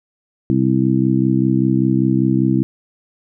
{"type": "harmonic tone", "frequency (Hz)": 65.1, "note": "C2", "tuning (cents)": -8, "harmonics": [2, 3, 4, 5], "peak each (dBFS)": [-18, -18, -18, -18], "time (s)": [0.5, 2.63], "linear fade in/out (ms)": 0, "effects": []}